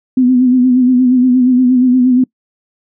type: tone with vibrato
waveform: sine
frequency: 252.2 Hz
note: B3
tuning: 36 cents sharp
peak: -6 dBFS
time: 0.17-2.24 s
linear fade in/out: 5 ms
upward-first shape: sine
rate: 8.5 Hz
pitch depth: 48 cents each way
effects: noise-tail reverb RT60 0.1 s tail -25 dB re dry